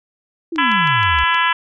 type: exponential sweep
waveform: sine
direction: down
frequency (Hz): 348.3 to 63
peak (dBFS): -21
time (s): 0.52-1.24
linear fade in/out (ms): 5
type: click train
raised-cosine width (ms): 0.2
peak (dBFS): -16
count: 6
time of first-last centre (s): 0.56-1.345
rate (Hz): 6.37
type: harmonic tone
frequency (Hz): 334.8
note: E4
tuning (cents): +27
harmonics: 3 / 4 / 5 / 6 / 7 / 8 / 9 / 10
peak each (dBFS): -17 / -22 / -19 / -24 / -26 / -25 / -24 / -30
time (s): 0.58-1.53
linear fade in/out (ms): 5
effects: none